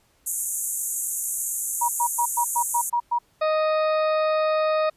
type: band-pass noise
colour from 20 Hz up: pink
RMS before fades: -28 dBFS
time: 0.26-2.9 s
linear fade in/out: 10 ms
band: 6600 to 13000 Hz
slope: 96 dB/octave
type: tone bursts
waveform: sine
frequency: 954 Hz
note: A#5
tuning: 40 cents sharp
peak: -19 dBFS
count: 8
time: 1.81-3.188 s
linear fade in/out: 10 ms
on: 76 ms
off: 110 ms
type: harmonic tone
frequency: 622.3 Hz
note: D#5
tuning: in tune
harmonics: 1 / 2 / 3 / 4 / 6 / 7 / 8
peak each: -20 / -26 / -37 / -36 / -40 / -43 / -48 dBFS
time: 3.41-4.9 s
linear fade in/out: 10 ms
effects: pink hiss -63 dBFS RMS until 4.96 s + resampled to 32000 Hz